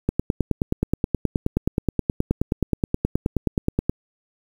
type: click train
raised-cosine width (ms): 3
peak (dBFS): -6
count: 37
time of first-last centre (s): 0.09-3.895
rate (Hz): 9.46
effects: 7-bit